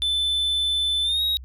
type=tone with pitch glide; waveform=triangle; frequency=3520 to 3794 Hz; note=A7 to A#7; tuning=0 to +30 cents; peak=-19 dBFS; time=0.02-1.37 s; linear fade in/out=0 ms; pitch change=+130 cents; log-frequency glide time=1.03-1.22 s; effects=added 64 Hz sine -37 dBFS peak until 1.44 s